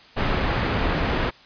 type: low-pass noise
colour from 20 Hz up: pink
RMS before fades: -23 dBFS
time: 0.16-1.31 s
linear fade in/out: 20 ms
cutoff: 2600 Hz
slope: 12 dB/octave
effects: white hiss -49 dBFS RMS until 1.45 s + resampled to 11025 Hz